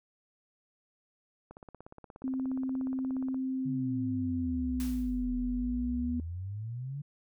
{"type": "click train", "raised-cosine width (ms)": 1, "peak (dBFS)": -33, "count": 32, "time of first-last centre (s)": [1.51, 3.344], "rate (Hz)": 16.9}
{"type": "tone with pitch glide", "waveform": "sine", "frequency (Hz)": [261.6, 244.1], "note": ["C4", "B3"], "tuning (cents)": [0, -20], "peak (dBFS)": -30, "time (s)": [2.24, 6.2], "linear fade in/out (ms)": 2, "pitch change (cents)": -120, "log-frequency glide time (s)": [3.56, 6]}
{"type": "exponential two-way sweep", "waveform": "sine", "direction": "down then up", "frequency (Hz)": [146.83, 41.94, 146.83], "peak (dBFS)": -35, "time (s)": [3.65, 7.02], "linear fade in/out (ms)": 10, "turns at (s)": 5.36}
{"type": "noise with exponential decay", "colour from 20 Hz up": "white", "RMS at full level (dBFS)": -42, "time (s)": [4.8, 5.25], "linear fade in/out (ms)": 0, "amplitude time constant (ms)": 96}
{"effects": []}